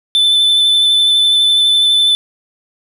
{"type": "tone with vibrato", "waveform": "triangle", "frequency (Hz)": 3520, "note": "A7", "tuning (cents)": 0, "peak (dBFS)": -7, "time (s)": [0.15, 2.15], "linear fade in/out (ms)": 0, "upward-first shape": "sine", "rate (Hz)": 12, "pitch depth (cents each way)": 15, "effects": []}